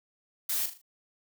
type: noise with echo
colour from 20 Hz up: blue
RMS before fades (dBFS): -30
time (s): 0.49-0.66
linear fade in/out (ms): 5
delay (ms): 39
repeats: 4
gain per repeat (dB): -8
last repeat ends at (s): 0.816
effects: none